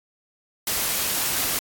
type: noise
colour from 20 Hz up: white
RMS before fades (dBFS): -24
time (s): 0.67-1.59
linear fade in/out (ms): 2
effects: AAC 64 kbps